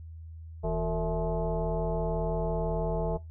sine tone with frequency modulation, 246.9 Hz, B3, in tune, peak -26 dBFS, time 0.63-3.18 s, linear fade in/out 20 ms, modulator 204 Hz, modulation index 2.5, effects noise-tail reverb RT60 0.2 s tail -20 dB re dry + added 81 Hz sine -41 dBFS peak until 3.3 s

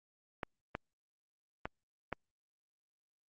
clicks, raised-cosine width 0.5 ms, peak -21 dBFS, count 4, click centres 0.432 / 0.751 / 1.655 / 2.127 s, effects Opus 48 kbps

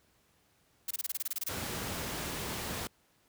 blue noise bursts, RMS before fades -34 dBFS, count 12, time 0.88-1.491 s, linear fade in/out 5 ms, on 28 ms, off 25 ms
pink noise, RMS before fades -37 dBFS, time 1.49-2.87 s, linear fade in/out 0 ms
effects pink hiss -69 dBFS RMS until 3.28 s + high-pass 60 Hz 12 dB/octave

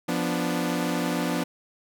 sawtooth chord, B diminished, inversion second, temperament equal, 174.61 / 246.9 / 293.7 Hz, F3 / B3 / D4, 0 / 0 / 0 cents, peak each -25 dBFS, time 0.08-1.44 s, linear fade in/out 10 ms, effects none

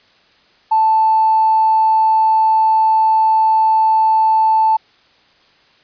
triangle tone with tanh clipping, 880 Hz, A5, in tune, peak -9 dBFS, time 0.71-4.77 s, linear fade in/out 10 ms, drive 2 dB, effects white hiss -52 dBFS RMS until 5.83 s + resampled to 11025 Hz

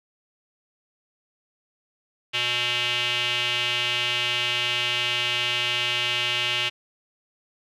square tone with band-pass filter, 121.4 Hz, B2, 29 cents flat, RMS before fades -25 dBFS, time 2.33-6.7 s, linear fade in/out 20 ms, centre 2900 Hz, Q 4.7, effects none

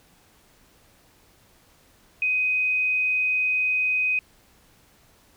sine tone, 2508 Hz, D#7, 13 cents sharp, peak -20 dBFS, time 2.22-4.19 s, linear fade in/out 2 ms, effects pink hiss -58 dBFS RMS until 5.36 s

